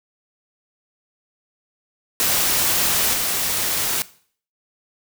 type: noise with level steps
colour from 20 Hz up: white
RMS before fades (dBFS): -19 / -22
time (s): 2.2-4.02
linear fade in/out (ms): 0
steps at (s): 3.13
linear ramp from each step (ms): 10
effects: noise-tail reverb RT60 0.5 s tail -18 dB re dry